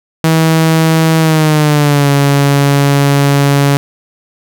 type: tone with pitch glide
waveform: sawtooth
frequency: 161.1 to 141.06 Hz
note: E3 to C#3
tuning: -39 to +31 cents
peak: -3 dBFS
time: 0.24-3.77 s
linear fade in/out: 0 ms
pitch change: -230 cents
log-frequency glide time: 1.19-2.09 s
effects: none